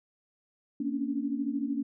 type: tone cluster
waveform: sine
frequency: 231.7 / 273.7 / 286.8 Hz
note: A#3 / C#4 / D4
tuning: -10 / -22 / -41 cents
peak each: -34 / -33 / -32 dBFS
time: 0.8-1.83 s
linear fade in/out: 5 ms
effects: none